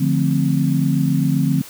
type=chord; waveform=sine; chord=D minor seventh; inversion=none; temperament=equal; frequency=146.83 / 174.61 / 220 / 261.6 Hz; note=D3 / F3 / A3 / C4; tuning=0 / 0 / 0 / 0 cents; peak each=-18 / -20 / -24 / -20 dBFS; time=0-1.62 s; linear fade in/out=10 ms; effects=white hiss -39 dBFS RMS until 1.69 s